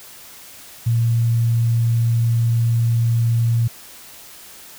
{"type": "tone", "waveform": "sine", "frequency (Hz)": 116.3, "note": "A#2", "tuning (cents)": -4, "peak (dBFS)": -14, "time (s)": [0.86, 3.68], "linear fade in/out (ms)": 10, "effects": ["white hiss -41 dBFS RMS until 4.78 s"]}